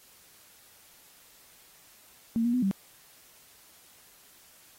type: tone with pitch steps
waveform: sine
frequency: 228.8 / 238.3 / 250.7 / 194.1 Hz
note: A#3 / A#3 / B3 / G3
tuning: -32 / +38 / +26 / -17 cents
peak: -23 dBFS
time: 2.36-2.712 s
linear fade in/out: 0 ms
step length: 88 ms
effects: white hiss -57 dBFS RMS until 4.78 s + AAC 48 kbps

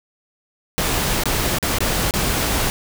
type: noise with dropouts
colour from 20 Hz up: pink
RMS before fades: -20 dBFS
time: 0.78-2.7 s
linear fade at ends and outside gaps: 0 ms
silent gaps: 1.236-1.256 / 1.585-1.627 / 1.785-1.805 / 2.109-2.138 s
effects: none

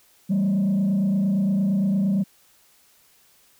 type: tone with frequency modulation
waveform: sine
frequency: 195 Hz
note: G3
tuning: 9 cents flat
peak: -16 dBFS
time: 0.29-2.24 s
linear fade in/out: 20 ms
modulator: 28.7 Hz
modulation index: 0.59
effects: tanh soft clip ceiling -17 dBFS + white hiss -58 dBFS RMS until 3.59 s

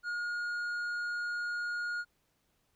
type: tone with tanh clipping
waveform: sine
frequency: 1432 Hz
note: F6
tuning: 43 cents sharp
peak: -34 dBFS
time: 0.03-2.05 s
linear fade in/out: 50 ms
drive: 6 dB
effects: pink hiss -75 dBFS RMS until 2.75 s

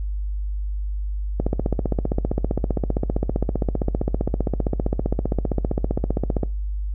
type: click train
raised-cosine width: 2 ms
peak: -8 dBFS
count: 78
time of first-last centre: 1.4-6.433 s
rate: 15.3 Hz
effects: noise-tail reverb RT60 0.3 s tail -22 dB re dry + added 50 Hz sine -23 dBFS peak until 6.94 s

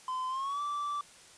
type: tone with pitch glide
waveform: triangle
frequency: 1026 to 1165 Hz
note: C6 to D6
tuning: -34 to -14 cents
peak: -30 dBFS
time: 0.08-1.01 s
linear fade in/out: 2 ms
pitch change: +220 cents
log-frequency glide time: 0.28-0.61 s
effects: white hiss -55 dBFS RMS until 1.37 s + resampled to 22050 Hz

